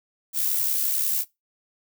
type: noise with amplitude modulation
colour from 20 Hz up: violet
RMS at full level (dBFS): -22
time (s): 0.33-1.25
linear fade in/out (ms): 50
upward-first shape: sine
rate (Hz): 71.1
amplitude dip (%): 45
effects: noise-tail reverb RT60 0.2 s tail -21 dB re dry